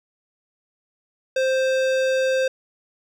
sine tone with hard clipping, 524 Hz, C5, 2 cents sharp, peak -20 dBFS, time 1.36-2.48 s, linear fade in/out 5 ms, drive 17 dB, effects none

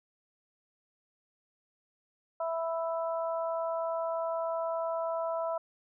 harmonic tone, 329.6 Hz, E4, in tune, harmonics 2 / 3 / 4, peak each -31 / -37 / -40 dBFS, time 2.4-5.58 s, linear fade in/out 5 ms, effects none

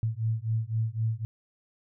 sine beating tone pair, 110 / 113.9 Hz, A2 / A#2, 0 / -40 cents, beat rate 3.9 Hz, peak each -29 dBFS, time 0.03-1.25 s, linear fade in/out 0 ms, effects none

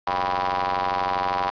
sawtooth ring-modulated tone, 92.5 Hz, F#2, in tune, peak -15 dBFS, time 0.07-1.5 s, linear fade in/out 0 ms, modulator 889 Hz, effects resampled to 11025 Hz + 7-bit

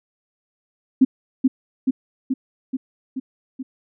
sine tone with echo, 261.6 Hz, C4, in tune, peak -8 dBFS, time 1.01-1.05 s, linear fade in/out 10 ms, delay 430 ms, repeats 6, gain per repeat -3 dB, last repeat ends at 3.63 s, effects none

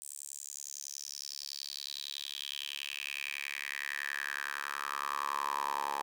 10% pulse tone with high-pass filter sweep, 70.8 Hz, C#2, 37 cents sharp, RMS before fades -39 dBFS, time 0.02-6.02 s, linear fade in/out 0 ms, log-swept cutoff 8500 to 830 Hz, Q 5.1, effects none

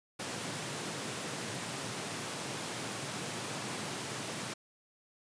pink high-pass noise, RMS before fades -39 dBFS, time 0.19-4.54 s, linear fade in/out 10 ms, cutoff 110 Hz, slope 48 dB/octave, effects resampled to 22050 Hz

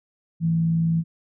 sine tone with frequency modulation, 164.81 Hz, E3, in tune, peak -18 dBFS, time 0.4-1.04 s, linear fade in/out 50 ms, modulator 59.4 Hz, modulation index 0.23, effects none

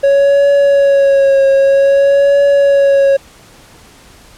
triangle tone with vibrato, 554.4 Hz, C#5, in tune, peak -4 dBFS, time 0.03-3.17 s, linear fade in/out 10 ms, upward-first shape triangle, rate 0.52 Hz, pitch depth 35 cents each way, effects pink hiss -41 dBFS RMS until 4.37 s + low-pass 11000 Hz 12 dB/octave

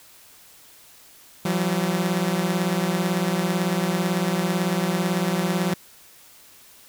sawtooth beating tone pair, 171 / 189 Hz, F3 / F#3, -36 / +37 cents, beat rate 18 Hz, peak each -20 / -20 dBFS, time 1.45-5.74 s, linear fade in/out 5 ms, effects white hiss -50 dBFS RMS until 6.88 s

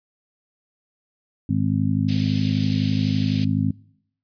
harmonic tone, 51.91 Hz, G#1, in tune, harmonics 2 / 3 / 4 / 5, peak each -24 / -24 / -24 / -24 dBFS, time 1.49-3.71 s, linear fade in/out 5 ms
white band-stop noise, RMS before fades -29 dBFS, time 2.08-3.45 s, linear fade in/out 10 ms, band 510 to 2300 Hz, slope 24 dB/octave
effects noise-tail reverb RT60 0.7 s tail -23 dB re dry + resampled to 11025 Hz

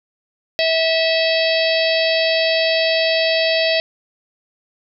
harmonic tone, 650 Hz, E5, 24 cents flat, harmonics 1 / 3 / 4 / 5 / 6 / 7 / 8, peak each -17 / -24 / -23 / -25 / -24 / -24 / -29 dBFS, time 0.59-3.8 s, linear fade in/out 0 ms, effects none

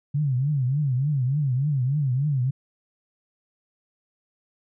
sine tone with vibrato, 137 Hz, C#3, 20 cents flat, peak -20 dBFS, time 0.14-2.51 s, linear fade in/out 10 ms, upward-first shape triangle, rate 3.4 Hz, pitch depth 210 cents each way, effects none

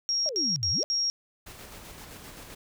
sine tone bursts, 5588 Hz, F8, in tune, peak -24 dBFS, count 4, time 0.09-1.1 s, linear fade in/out 0 ms, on 200 ms, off 70 ms
sine exponential two-way sweep, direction down then up, 659.3 to 76.4 to 659.3 Hz, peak -32 dBFS, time 0.26-0.84 s, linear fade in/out 0 ms, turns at 0.7 s
pink noise with tremolo, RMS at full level -44 dBFS, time 1.46-2.55 s, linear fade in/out 10 ms, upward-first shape square, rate 7.7 Hz, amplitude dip 30%
effects none

